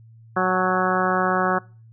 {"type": "harmonic tone with a mistuned harmonic", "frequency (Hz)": 185, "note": "F#3", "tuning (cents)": 0, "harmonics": [1, 2, 3, 4, 5, 6, 7, 8, 9], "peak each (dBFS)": [-26, -26, -27, -25, -30, -25, -26, -28, -30], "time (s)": [0.36, 1.59], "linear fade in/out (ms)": 10, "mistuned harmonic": 5, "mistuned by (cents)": -42, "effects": ["noise-tail reverb RT60 0.4 s tail -24 dB re dry", "added 113 Hz sine -45 dBFS peak until 1.92 s"]}